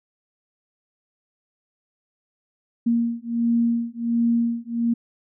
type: beating tone pair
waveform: sine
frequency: 233.1 / 234.5 Hz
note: A#3 / A#3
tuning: 0 / +11 cents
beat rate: 1.4 Hz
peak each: -22 dBFS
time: 2.86-4.94 s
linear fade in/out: 10 ms
effects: none